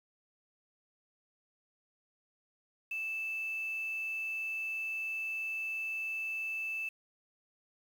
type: tone with quantisation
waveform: sine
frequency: 2637 Hz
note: E7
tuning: in tune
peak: -34 dBFS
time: 2.91-6.89 s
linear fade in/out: 5 ms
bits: 9
effects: none